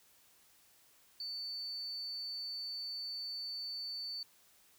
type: tone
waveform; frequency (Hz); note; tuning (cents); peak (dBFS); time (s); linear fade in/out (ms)
sine; 4500; C#8; +25; -39; 1.2-4.23; 2
effects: white hiss -66 dBFS RMS until 4.78 s